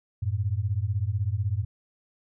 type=beating tone pair; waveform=sine; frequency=93.2 / 109.2 Hz; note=F#2 / A2; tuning=+13 / -13 cents; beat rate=16 Hz; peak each=-27 dBFS; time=0.22-1.65 s; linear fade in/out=10 ms; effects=none